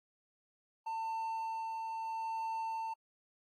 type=tone with tremolo; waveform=triangle; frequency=897 Hz; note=A5; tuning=33 cents sharp; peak=-33 dBFS; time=0.86-2.94 s; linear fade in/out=10 ms; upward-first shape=sine; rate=0.76 Hz; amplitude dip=25%; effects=AAC 64 kbps